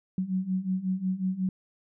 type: beating tone pair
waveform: sine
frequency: 183.7 / 189.2 Hz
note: F#3 / F#3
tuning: -12 / +39 cents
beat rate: 5.5 Hz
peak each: -31 / -28 dBFS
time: 0.18-1.49 s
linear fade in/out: 2 ms
effects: none